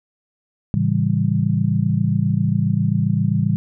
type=chord; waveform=sine; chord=A dominant seventh; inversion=none; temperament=just; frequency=110 / 137.5 / 165 / 198 Hz; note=A2 / C#3 / E3 / G3; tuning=0 / -14 / +2 / +18 cents; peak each=-21 dBFS; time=0.74-3.56 s; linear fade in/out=0 ms; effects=none